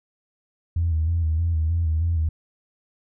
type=tone with vibrato; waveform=sine; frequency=81.7 Hz; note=E2; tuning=15 cents flat; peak=-18 dBFS; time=0.76-2.29 s; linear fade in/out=5 ms; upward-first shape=square; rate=3.2 Hz; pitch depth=54 cents each way; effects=tanh soft clip ceiling -14 dBFS